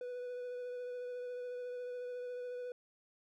triangle tone with vibrato, 493.9 Hz, B4, in tune, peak -38 dBFS, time 0.01-2.72 s, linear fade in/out 2 ms, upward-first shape triangle, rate 14 Hz, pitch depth 17 cents each way, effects none

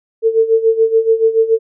sine tone with tremolo, 448.9 Hz, A4, 35 cents sharp, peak -6 dBFS, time 0.22-1.59 s, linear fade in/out 50 ms, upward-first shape sine, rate 7 Hz, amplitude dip 80%, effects none

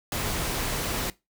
pink noise, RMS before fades -29 dBFS, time 0.12-1.1 s, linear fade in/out 2 ms, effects noise-tail reverb RT60 0.2 s tail -19 dB re dry

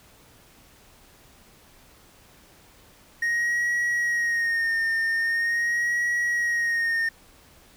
triangle tone with vibrato, 1864.7 Hz, A#6, in tune, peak -20 dBFS, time 3.22-7.09 s, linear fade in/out 5 ms, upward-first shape sine, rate 0.43 Hz, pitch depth 45 cents each way, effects pink hiss -54 dBFS RMS until 7.76 s

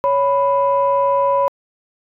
sine tone pair together, 557 / 991.3 Hz, C#5 / B5, +8 / +6 cents, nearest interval minor seventh, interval 998 cents, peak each -15 dBFS, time 0.04-1.48 s, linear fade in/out 0 ms, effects tanh soft clip ceiling -6 dBFS

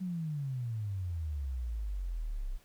sine exponential sweep, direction down, 189.4 to 30.87 Hz, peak -33 dBFS, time 0-2.58 s, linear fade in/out 20 ms, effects pink hiss -64 dBFS RMS until 2.64 s

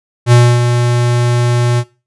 square tone with ADSR envelope, 120.8 Hz, B2, 38 cents flat, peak -4 dBFS, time 0.26-1.84 s, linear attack 59 ms, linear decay 270 ms, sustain -7 dB, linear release 55 ms, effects noise-tail reverb RT60 0.3 s tail -18 dB re dry + resampled to 24000 Hz

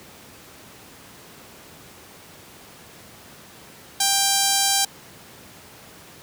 5% pulse tone with notch filter, 790 Hz, G5, 13 cents sharp, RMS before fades -20 dBFS, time 4-4.85 s, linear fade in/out 5 ms, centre 2000 Hz, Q 1.1, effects pink hiss -45 dBFS RMS until 6.22 s + high-pass 100 Hz 12 dB/octave

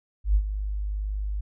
sine tone with ADSR envelope, 50.9 Hz, G#1, 34 cents flat, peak -15 dBFS, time 0.24-1.41 s, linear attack 110 ms, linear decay 69 ms, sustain -11 dB, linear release 9 ms, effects none

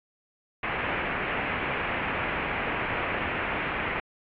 white low-pass noise, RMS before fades -30 dBFS, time 0.63-4 s, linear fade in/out 2 ms, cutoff 2600 Hz, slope 48 dB/octave, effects AAC 48 kbps

